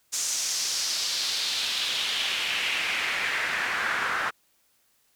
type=noise with band-pass filter sweep; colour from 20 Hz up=pink; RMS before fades=-28 dBFS; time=0.12-4.31 s; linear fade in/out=20 ms; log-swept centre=6800 to 1400 Hz; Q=2.5; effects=white hiss -67 dBFS RMS until 5.15 s